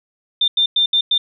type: tone bursts at uneven times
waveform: sine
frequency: 3592 Hz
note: A7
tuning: 35 cents sharp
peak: -12 dBFS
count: 5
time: 0.41-0.48 / 0.57-0.66 / 0.76-0.86 / 0.93-1.01 / 1.11-1.18 s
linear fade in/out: 5 ms
effects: none